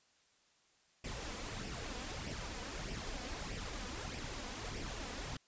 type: noise with flanger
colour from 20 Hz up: pink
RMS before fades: -43 dBFS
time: 1.04-5.37 s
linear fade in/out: 5 ms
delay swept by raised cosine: 0.37 to 4.07 ms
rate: 1.6 Hz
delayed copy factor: +0.55
effects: white hiss -71 dBFS RMS until 5.47 s + resampled to 16000 Hz